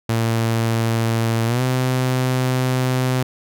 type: tone with pitch glide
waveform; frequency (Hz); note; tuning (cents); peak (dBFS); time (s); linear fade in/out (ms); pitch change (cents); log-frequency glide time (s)
sawtooth; 114.2 to 128.19; A#2 to C3; -35 to -35; -13; 0.09-3.23; 5; +200; 1.46-1.62
effects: none